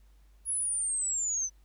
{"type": "linear sweep", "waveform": "sine", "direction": "down", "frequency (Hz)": [10548, 6000], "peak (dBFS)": -28, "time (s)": [0.45, 1.5], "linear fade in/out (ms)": 50, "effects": ["added 50 Hz sine -56 dBFS peak until 1.64 s", "pink hiss -71 dBFS RMS until 1.64 s"]}